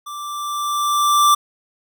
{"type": "tone with level ramp", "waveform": "square", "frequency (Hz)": 1174.7, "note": "D6", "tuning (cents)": 0, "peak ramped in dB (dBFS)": [-30, -10], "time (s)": [0.06, 1.35], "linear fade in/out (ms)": 10, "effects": []}